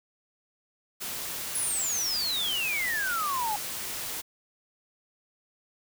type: noise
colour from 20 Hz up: white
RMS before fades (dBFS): -35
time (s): 1-4.22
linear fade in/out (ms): 20
type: exponential sweep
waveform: sine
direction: down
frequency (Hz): 10690 to 812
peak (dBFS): -27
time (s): 1.55-3.56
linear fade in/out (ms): 2
effects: none